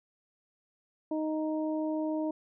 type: harmonic tone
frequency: 311.1 Hz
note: D#4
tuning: in tune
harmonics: 1 / 2 / 3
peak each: -30 / -35 / -42 dBFS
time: 1.11-2.31 s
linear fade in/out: 5 ms
effects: none